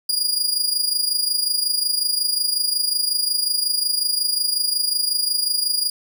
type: tone with amplitude modulation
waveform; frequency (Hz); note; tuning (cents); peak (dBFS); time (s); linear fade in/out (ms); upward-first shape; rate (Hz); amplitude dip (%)
sawtooth; 4850; D#8; -45; -13; 0.09-5.9; 5; sine; 25.5; 65
effects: none